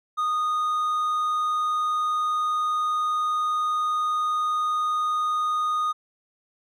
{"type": "tone", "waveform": "triangle", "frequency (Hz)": 1235, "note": "D#6", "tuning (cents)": -13, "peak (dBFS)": -20, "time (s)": [0.17, 5.93], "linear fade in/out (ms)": 20, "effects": []}